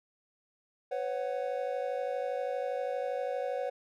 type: chord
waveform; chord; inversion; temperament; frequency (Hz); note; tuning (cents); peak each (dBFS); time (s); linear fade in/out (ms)
triangle; B suspended second; none; equal with one note detuned; 501.9 / 554.4 / 740; B4 / C#5 / F#5; +28 / 0 / 0; -33 / -33 / -36; 0.91-3.7; 10
effects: none